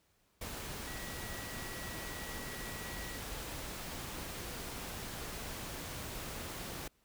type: tone in noise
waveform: sine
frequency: 1929 Hz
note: B6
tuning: 41 cents flat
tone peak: -49 dBFS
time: 0.87-3.18 s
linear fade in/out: 5 ms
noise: pink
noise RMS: -43 dBFS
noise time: 0.41-6.88 s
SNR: -9 dB
effects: pink hiss -73 dBFS RMS until 7.04 s